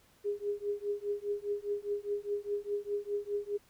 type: tone with tremolo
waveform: sine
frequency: 409.5 Hz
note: G#4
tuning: 24 cents flat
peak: -28 dBFS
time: 0.24-3.58 s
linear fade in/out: 20 ms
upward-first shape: triangle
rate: 4.9 Hz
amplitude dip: 100%
effects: pink hiss -65 dBFS RMS until 3.69 s